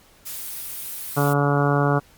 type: noise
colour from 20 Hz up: blue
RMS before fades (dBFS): -32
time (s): 0.25-1.34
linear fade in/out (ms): 20
type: harmonic tone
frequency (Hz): 143.1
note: D3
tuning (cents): -45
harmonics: 1 / 2 / 3 / 4 / 5 / 6 / 7 / 8 / 9 / 10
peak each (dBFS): -20 / -25 / -25 / -27 / -27 / -30 / -33 / -28 / -31 / -29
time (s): 1.16-2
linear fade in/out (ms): 20
effects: pink hiss -54 dBFS RMS until 2.17 s + Opus 48 kbps

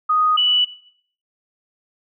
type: tone pair in turn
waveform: sine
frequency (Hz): 1244.5 / 2960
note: D#6 / F#7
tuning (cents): 0 / 0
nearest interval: octave + minor third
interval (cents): 1500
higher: second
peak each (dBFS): -14 / -13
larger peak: second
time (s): 0.09-0.37 / 0.37-0.65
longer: neither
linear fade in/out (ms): 10
effects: noise-tail reverb RT60 0.6 s tail -17 dB re dry

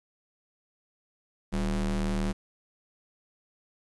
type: ring-modulated tone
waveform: square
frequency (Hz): 78.3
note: D#2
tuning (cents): +11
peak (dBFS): -24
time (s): 1.52-2.33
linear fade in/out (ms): 20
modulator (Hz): 116
effects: resampled to 24000 Hz + 10-bit

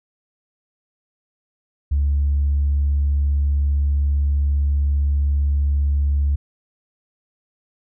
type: tone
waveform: sine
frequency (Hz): 71.2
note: C#2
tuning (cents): +47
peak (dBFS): -14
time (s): 1.91-6.36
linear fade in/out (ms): 10
effects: tanh soft clip ceiling -12 dBFS

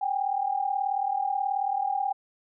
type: tone pair together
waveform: sine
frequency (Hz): 771 / 809.5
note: G5 / G#5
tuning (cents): -29 / -45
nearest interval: minor second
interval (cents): 84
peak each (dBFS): -28 / -27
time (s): 0.01-2.13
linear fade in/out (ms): 10
effects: none

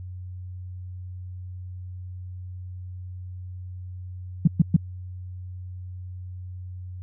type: tone bursts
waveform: sine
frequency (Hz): 163.7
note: E3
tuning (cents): -12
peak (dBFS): -11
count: 3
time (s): 4.45-4.765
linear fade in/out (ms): 5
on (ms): 25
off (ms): 120
effects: added 91 Hz sine -34 dBFS peak until 7.02 s

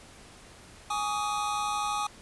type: chord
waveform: square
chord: Ab suspended fourth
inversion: none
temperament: equal with one note detuned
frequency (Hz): 830.6 / 1132.7 / 1244.5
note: Ab5 / Db6 / Eb6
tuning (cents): 0 / +37 / 0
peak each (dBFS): -32 / -36 / -33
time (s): 0.9-2.07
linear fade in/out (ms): 5
effects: pink hiss -51 dBFS RMS until 2.21 s + resampled to 24000 Hz

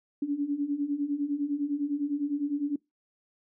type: beating tone pair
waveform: sine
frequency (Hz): 280.9 / 290.8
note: C#4 / D4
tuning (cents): +23 / -17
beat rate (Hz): 9.9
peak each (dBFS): -32 / -28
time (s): 0.22-2.76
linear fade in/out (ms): 5
effects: noise-tail reverb RT60 0.2 s tail -24 dB re dry

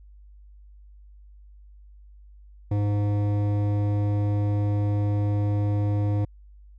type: tone with hard clipping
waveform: sine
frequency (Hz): 102.9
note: G#2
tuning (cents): -16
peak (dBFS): -23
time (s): 2.71-6.25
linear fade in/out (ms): 5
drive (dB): 13
effects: added 50 Hz sine -46 dBFS peak until 6.78 s

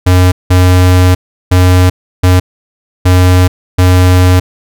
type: tone bursts at uneven times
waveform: square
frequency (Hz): 91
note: F#2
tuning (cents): -28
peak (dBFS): -4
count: 6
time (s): 0.06-0.32 / 0.5-1.15 / 1.51-1.9 / 2.23-2.4 / 3.05-3.48 / 3.78-4.4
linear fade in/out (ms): 10
effects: none

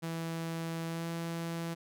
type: tone with pitch glide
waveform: sawtooth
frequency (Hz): 164.81 to 167.11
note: E3 to E3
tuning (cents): 0 to +24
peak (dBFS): -31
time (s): 0.02-1.75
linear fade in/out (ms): 20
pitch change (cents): +24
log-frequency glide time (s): 0.87-1.07
effects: none

